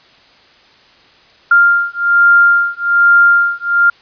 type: beating tone pair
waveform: sine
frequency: 1396.9 / 1398.1 Hz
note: F6 / F6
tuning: 0 / +1 cents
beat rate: 1.2 Hz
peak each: -10 dBFS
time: 1.51-3.9 s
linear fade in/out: 5 ms
effects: white hiss -46 dBFS RMS until 4.01 s + resampled to 11025 Hz